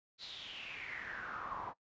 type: noise with band-pass filter sweep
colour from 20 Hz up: brown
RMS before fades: -45 dBFS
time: 0.18-1.74 s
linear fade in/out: 50 ms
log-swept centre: 4200 to 920 Hz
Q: 7
effects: noise-tail reverb RT60 0.1 s tail -19 dB re dry + resampled to 16000 Hz